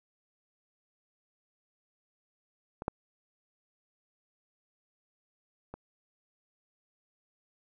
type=clicks; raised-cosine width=1 ms; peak=-24 / -15 / -27 dBFS; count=3; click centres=2.821 / 2.881 / 5.74 s; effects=none